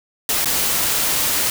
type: noise with dropouts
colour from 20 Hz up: white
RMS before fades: -19 dBFS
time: 0.29-1.5 s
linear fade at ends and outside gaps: 1 ms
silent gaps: 0.446-0.457 s
effects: none